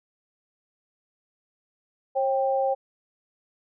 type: tone pair together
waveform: sine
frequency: 539.4 / 788 Hz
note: C#5 / G5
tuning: -47 / +9 cents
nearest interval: perfect fifth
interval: 656 cents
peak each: -23 / -25 dBFS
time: 2.15-2.75 s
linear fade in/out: 20 ms
effects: none